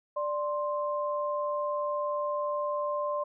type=tone pair together; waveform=sine; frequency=589 / 1049.5 Hz; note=D5 / C6; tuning=+5 / +5 cents; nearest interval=minor seventh; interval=1000 cents; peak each=-30 / -32 dBFS; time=0.16-3.24 s; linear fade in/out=10 ms; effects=none